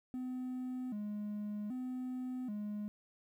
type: tone with vibrato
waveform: triangle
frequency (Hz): 230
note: A#3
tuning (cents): -23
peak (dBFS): -35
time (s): 0.14-2.88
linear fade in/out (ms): 0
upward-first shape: square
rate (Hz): 0.64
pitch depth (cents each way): 170
effects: tanh soft clip ceiling -31 dBFS + 12-bit